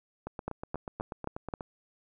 two click trains, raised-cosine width 1 ms, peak -23 / -19 dBFS, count 12 / 5, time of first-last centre 0.27-1.608 / 0.48-1.538 s, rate 8.22 / 3.78 Hz, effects none

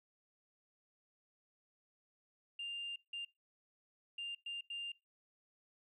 sine tone bursts at uneven times, 2798 Hz, F7, 3 cents sharp, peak -39 dBFS, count 5, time 2.59-2.96 / 3.13-3.25 / 4.18-4.35 / 4.46-4.61 / 4.7-4.92 s, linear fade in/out 5 ms, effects noise-tail reverb RT60 0.2 s tail -22 dB re dry + tanh soft clip ceiling -37 dBFS

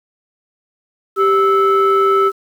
sine tone pair together, 392 / 1311.3 Hz, G4 / E6, 0 / -9 cents, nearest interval octave + major sixth, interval 2091 cents, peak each -11 dBFS, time 1.16-2.32 s, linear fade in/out 50 ms, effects tanh soft clip ceiling -6 dBFS + 7-bit

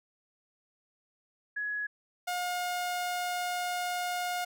sine / sawtooth tone pair in turn, 1681 / 715.4 Hz, G#6 / F5, +20 / +41 cents, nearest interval octave + minor third, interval 1479 cents, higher first, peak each -31 / -27 dBFS, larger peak second, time 1.56-1.87 / 2.27-4.45 s, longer second, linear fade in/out 10 ms, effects none

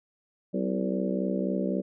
harmonic tone with a mistuned harmonic, 63.8 Hz, C2, 43 cents flat, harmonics 3 / 4 / 5 / 6 / 7 / 8 / 9, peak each -29 / -33 / -34 / -37 / -36 / -37 / -35 dBFS, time 0.53-1.82 s, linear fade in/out 20 ms, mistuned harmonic 5, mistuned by +56 cents, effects none

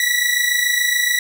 sawtooth tone pair together, 1933 / 1960 Hz, B6 / B6, -38 / -14 cents, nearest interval unison, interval 24 cents, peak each -15 dBFS, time 0-1.19 s, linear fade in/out 2 ms, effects none

